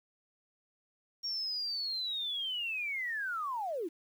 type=linear sweep; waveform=sine; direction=down; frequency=5588 to 293.3 Hz; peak=-33 dBFS; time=1.23-3.89 s; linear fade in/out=20 ms; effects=10-bit